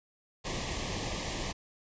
pink band-stop noise, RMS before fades -35 dBFS, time 0.44-1.53 s, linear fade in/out 20 ms, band 1200 to 1700 Hz, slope 96 dB/octave, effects resampled to 16000 Hz

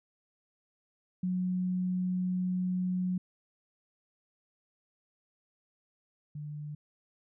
sine tone pair in turn, 182.6 / 148.72 Hz, F#3 / D3, -23 / +22 cents, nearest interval major third, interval 355 cents, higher first, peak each -28 / -37 dBFS, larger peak first, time 1.23-3.18 / 6.35-6.75 s, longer first, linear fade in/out 5 ms, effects none

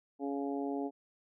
harmonic tone, 140 Hz, C#3, 18 cents sharp, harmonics 2 / 3 / 4 / 5 / 6, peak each -35 / -39 / -46 / -42 / -46 dBFS, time 0.19-0.91 s, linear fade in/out 50 ms, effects none

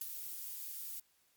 violet noise with ADSR envelope, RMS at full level -34 dBFS, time 0.01-1 s, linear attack 7 ms, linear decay 5 ms, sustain -10 dB, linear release 4 ms, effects white hiss -73 dBFS RMS until 1.36 s + Opus 48 kbps

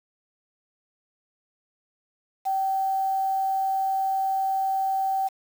sine tone with quantisation, 772 Hz, G5, 27 cents flat, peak -22 dBFS, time 2.45-5.29 s, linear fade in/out 20 ms, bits 7, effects none

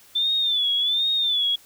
sine tone with vibrato, 3520 Hz, A7, in tune, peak -19 dBFS, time 0.15-1.56 s, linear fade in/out 10 ms, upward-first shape sine, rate 1.3 Hz, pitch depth 100 cents each way, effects white hiss -52 dBFS RMS until 1.65 s

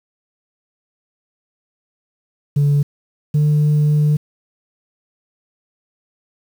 sine tone pair in turn, 143.9 / 149.64 Hz, D3 / D3, -35 / +33 cents, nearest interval minor second, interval 68 cents, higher second, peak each -9 dBFS, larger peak neither, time 2.56-2.83 / 3.34-4.17 s, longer second, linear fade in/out 10 ms, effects tanh soft clip ceiling -10 dBFS + 7-bit

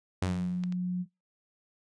sawtooth tone with exponential decay, 92.5 Hz, F#2, in tune, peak -22 dBFS, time 0.22-0.73 s, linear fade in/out 5 ms, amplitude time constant 110 ms
sine tone with pitch glide, 179.1 to 180.24 Hz, F3 to F#3, +44 to -45 cents, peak -28 dBFS, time 0.26-1.06 s, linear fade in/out 50 ms, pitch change +11 cents, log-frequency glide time 0.42-0.77 s
clicks, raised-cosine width 0.2 ms, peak -26 / -30 dBFS, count 2, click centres 0.637 / 0.724 s
effects noise-tail reverb RT60 0.2 s tail -22 dB re dry + resampled to 22050 Hz

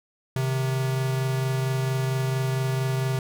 square tone pair together, 131.17 / 155.56 Hz, C3 / D#3, +5 / 0 cents, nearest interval minor third, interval 295 cents, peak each -24 / -34 dBFS, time 0.36-3.19 s, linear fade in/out 2 ms, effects none

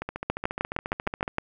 two click trains, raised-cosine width 0.5 ms, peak -10 / -16 dBFS, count 8 / 19, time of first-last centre 0.3-1.384 / 0.02-1.279 s, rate 6.46 / 14.3 Hz, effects none

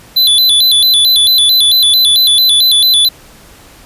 square tone with vibrato, 3732 Hz, A#7, 1 cent sharp, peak -6 dBFS, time 0.16-3.09 s, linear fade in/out 10 ms, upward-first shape square, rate 4.5 Hz, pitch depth 130 cents each way, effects pink hiss -39 dBFS RMS until 3.85 s + resampled to 32000 Hz

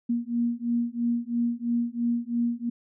sine beating tone pair, 235.3 / 238.3 Hz, A#3 / A#3, +16 / +38 cents, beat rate 3 Hz, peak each -27 dBFS, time 0.09-2.7 s, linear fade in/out 10 ms, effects none

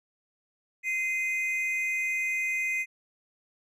triangle tone pair together, 2071 / 2489 Hz, C7 / D#7, -18 / 0 cents, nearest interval minor third, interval 318 cents, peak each -27 / -29 dBFS, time 0.83-2.86 s, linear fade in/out 50 ms, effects none

